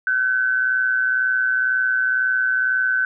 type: tone with amplitude modulation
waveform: sine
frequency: 1521 Hz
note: F#6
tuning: 47 cents sharp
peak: -14 dBFS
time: 0.07-3.05 s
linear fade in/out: 2 ms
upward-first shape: sine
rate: 122 Hz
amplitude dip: 55%
effects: none